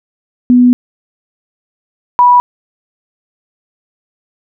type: tone pair in turn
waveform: sine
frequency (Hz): 246.9 / 979.1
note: B3 / B5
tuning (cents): 0 / -15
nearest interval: 2 octaves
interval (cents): 2385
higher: second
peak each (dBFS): -3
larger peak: neither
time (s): 0.5-0.73 / 2.19-2.4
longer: first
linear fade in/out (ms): 0
effects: none